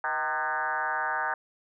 sine tone with frequency modulation, 1214 Hz, D#6, 43 cents flat, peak -26 dBFS, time 0.04-1.34 s, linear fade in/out 2 ms, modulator 146 Hz, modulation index 3.4, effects none

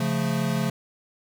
square chord, Db augmented, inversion none, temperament equal, 138.59 / 174.61 / 220 Hz, Db3 / F3 / A3, 0 / 0 / 0 cents, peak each -28 dBFS, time 0-0.7 s, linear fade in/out 5 ms, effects none

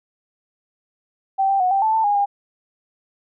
sine tone with pitch steps, 776 / 785 / 733 / 784 / 876 / 888 / 820 / 807 Hz, G5 / G5 / F#5 / G5 / A5 / A5 / G#5 / G#5, -18 / +2 / -16 / 0 / -8 / +16 / -22 / -50 cents, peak -15 dBFS, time 1.38-2.26 s, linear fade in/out 20 ms, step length 110 ms, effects none

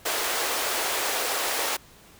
pink high-pass noise, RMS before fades -27 dBFS, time 0.05-1.77 s, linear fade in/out 10 ms, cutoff 420 Hz, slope 24 dB/octave, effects pink hiss -52 dBFS RMS until 2.19 s

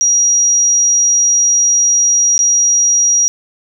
sine tone with dropouts, 5740 Hz, F8, 47 cents sharp, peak -8 dBFS, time 0.01-3.28 s, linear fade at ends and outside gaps 0 ms, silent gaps 2.379-2.391 s, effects 8-bit

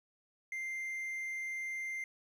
triangle tone, 2093 Hz, C7, in tune, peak -35 dBFS, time 0.52-2.04 s, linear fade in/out 2 ms, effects 12-bit

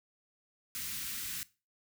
white band-stop noise, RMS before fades -39 dBFS, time 0.75-1.43 s, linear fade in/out 0 ms, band 280 to 1400 Hz, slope 24 dB/octave, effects noise-tail reverb RT60 0.3 s tail -19 dB re dry

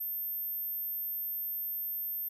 sine tone, 13310 Hz, G#9, 3 cents sharp, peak -33 dBFS, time 0-2.29 s, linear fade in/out 10 ms, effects none

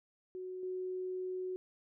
sine tone with level steps, 369.4 Hz, F#4, 3 cents flat, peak -40 / -36 dBFS, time 0.35-1.56 s, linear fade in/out 0 ms, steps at 0.63 s, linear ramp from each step 2 ms, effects none

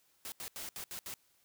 white noise bursts at uneven times, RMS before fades -43 dBFS, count 6, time 0.25-0.32 / 0.4-0.48 / 0.56-0.69 / 0.76-0.84 / 0.91-0.99 / 1.06-1.14 s, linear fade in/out 0 ms, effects white hiss -71 dBFS RMS until 1.44 s

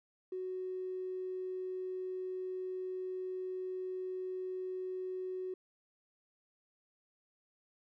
triangle tone, 370.8 Hz, F#4, 4 cents sharp, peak -33 dBFS, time 0.32-5.54 s, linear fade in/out 5 ms, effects tanh soft clip ceiling -35 dBFS

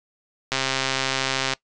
click train, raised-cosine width 0.2 ms, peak -5 dBFS, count 136, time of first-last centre 0.52-1.535 s, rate 133 Hz, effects noise-tail reverb RT60 0.1 s tail -21 dB re dry + resampled to 22050 Hz

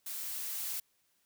blue noise with level ramp, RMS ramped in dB -40 to -37 dBFS, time 0.06-0.8 s, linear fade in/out 5 ms, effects white hiss -74 dBFS RMS until 1.25 s

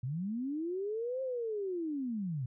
sine linear two-way sweep, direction up then down, 117.3 to 533 to 117.3 Hz, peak -33 dBFS, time 0.03-2.46 s, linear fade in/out 5 ms, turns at 1.22 s, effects none

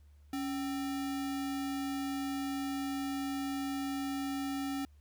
sine tone with sample-and-hold, 277.2 Hz, C#4, in tune, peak -33 dBFS, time 0.33-4.85 s, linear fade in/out 2 ms, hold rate 1050 Hz, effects added 73 Hz sine -56 dBFS peak until 5 s + pink hiss -75 dBFS RMS until 5 s

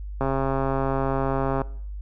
click train, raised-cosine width 1 ms, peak -11 dBFS, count 191, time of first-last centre 0.21-1.617 s, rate 135 Hz, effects noise-tail reverb RT60 0.6 s tail -21 dB re dry + added 50 Hz sine -31 dBFS peak until 2.01 s

